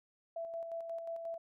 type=tone with tremolo; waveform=sine; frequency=666 Hz; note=E5; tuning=18 cents sharp; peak=-37 dBFS; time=0.36-1.38 s; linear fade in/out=5 ms; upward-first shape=square; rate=5.6 Hz; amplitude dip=40%; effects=none